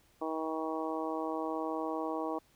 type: harmonic tone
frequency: 159.2 Hz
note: D#3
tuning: 40 cents sharp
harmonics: 2 / 3 / 4 / 5 / 6 / 7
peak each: -37 / -39 / -40 / -41 / -42 / -42 dBFS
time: 0.21-2.39 s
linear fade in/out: 10 ms
effects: pink hiss -67 dBFS RMS until 2.55 s